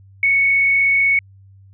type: tone with frequency modulation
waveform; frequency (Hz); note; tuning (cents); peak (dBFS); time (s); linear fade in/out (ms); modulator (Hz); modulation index
sine; 2217; C#7; 0; -12; 0.23-1.19; 2; 35.9; 0.45
effects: added 97 Hz sine -43 dBFS peak until 1.73 s